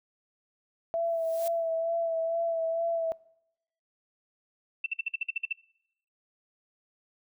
sine tone with vibrato, 663 Hz, E5, 10 cents sharp, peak -26 dBFS, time 0.94-3.12 s, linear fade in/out 0 ms, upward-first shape sine, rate 2.2 Hz, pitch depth 26 cents each way
blue noise with exponential growth, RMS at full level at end -38 dBFS, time 1.03-1.48 s, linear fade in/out 2 ms, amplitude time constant 97 ms
sine tone bursts, 2676 Hz, E7, 25 cents sharp, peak -26 dBFS, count 10, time 4.84-5.528 s, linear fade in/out 5 ms, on 22 ms, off 52 ms
effects noise-tail reverb RT60 0.8 s tail -24 dB re dry

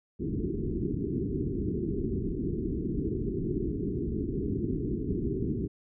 white low-pass noise, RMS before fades -31 dBFS, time 0.19-5.68 s, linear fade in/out 20 ms, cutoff 410 Hz, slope 96 dB/octave, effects none

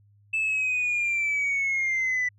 sine linear sweep, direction down, 2637 to 1975.5 Hz, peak -21 dBFS, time 0.33-2.29 s, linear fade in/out 10 ms, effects tanh soft clip ceiling -21 dBFS + added 102 Hz sine -56 dBFS peak until 2.38 s

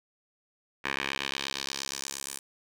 10% pulse tone with band-pass filter sweep, 68.5 Hz, C#2, 20 cents flat, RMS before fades -35 dBFS, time 0.84-2.39 s, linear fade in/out 10 ms, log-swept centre 2000 to 9300 Hz, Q 1.6, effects none

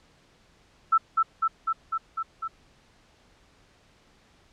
sine tone with echo, 1323 Hz, E6, 6 cents sharp, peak -16 dBFS, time 0.92-0.98 s, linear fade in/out 10 ms, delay 250 ms, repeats 6, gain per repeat -2 dB, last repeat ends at 2.48 s, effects pink hiss -60 dBFS RMS until 4.52 s + low-pass 6000 Hz 12 dB/octave

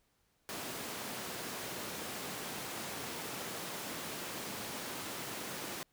pink high-pass noise, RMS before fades -42 dBFS, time 0.49-5.83 s, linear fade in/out 0 ms, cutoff 190 Hz, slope 12 dB/octave, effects pink hiss -75 dBFS RMS until 5.92 s

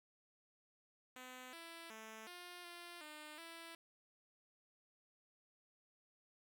5% pulse tone with pitch steps, 254.1 / 333 / 220.1 / 354.2 / 347.4 / 303.1 / 332 Hz, B3 / E4 / A3 / F4 / F4 / D#4 / E4, +49 / +18 / +1 / +24 / -9 / -45 / +12 cents, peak -40 dBFS, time 1.16-3.75 s, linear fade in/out 2 ms, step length 370 ms, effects none

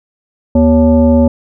sine tone with frequency modulation, 241.1 Hz, B3, 41 cents flat, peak -5 dBFS, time 0.55-1.28 s, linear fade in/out 5 ms, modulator 317 Hz, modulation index 0.98, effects none

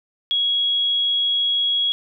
sine tone, 3322 Hz, G#7, in tune, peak -17 dBFS, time 0.31-1.92 s, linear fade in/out 0 ms, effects none

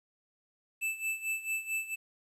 square tone with tremolo, 2637 Hz, E7, in tune, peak -30 dBFS, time 0.81-1.96 s, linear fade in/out 20 ms, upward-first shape sine, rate 4.5 Hz, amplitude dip 80%, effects resampled to 32000 Hz + 11-bit

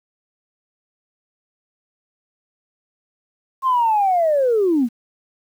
sine linear sweep, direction down, 1074 to 218.5 Hz, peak -13 dBFS, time 3.62-4.89 s, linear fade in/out 50 ms, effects tanh soft clip ceiling -9 dBFS + 8-bit

